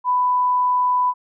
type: tone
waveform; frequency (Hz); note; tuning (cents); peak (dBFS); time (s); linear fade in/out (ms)
sine; 995; B5; +13; -15; 0.04-1.14; 50
effects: none